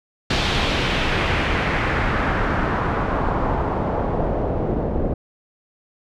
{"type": "noise with low-pass filter sweep", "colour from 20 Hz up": "pink", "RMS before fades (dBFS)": -21, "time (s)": [0.3, 5.14], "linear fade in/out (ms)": 5, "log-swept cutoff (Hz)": [3900, 480], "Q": 1.6, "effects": []}